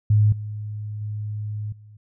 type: tone with level steps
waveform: sine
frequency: 105.6 Hz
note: G#2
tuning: 29 cents sharp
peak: -13 / -28 / -26 / -43 dBFS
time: 0.1-1.97 s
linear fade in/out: 5 ms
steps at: 0.32 / 1.01 / 1.72 s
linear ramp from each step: 5 ms
effects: none